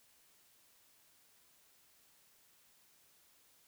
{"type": "silence", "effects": ["white hiss -68 dBFS RMS until 3.67 s"]}